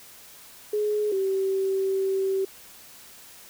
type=tone pair in turn; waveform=sine; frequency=420.4 / 385.3 Hz; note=G#4 / G4; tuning=+21 / -30 cents; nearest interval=major second; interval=151 cents; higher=first; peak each=-22 dBFS; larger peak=neither; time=0.73-1.12 / 1.12-2.45 s; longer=second; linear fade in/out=5 ms; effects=white hiss -48 dBFS RMS until 3.49 s